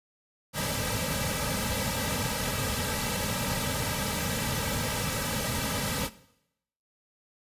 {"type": "noise with comb filter", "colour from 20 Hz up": "pink", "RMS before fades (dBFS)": -30, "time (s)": [0.53, 6.1], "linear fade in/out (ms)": 50, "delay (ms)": 2.8, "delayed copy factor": -1, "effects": ["noise-tail reverb RT60 0.8 s tail -18 dB re dry", "resampled to 32000 Hz"]}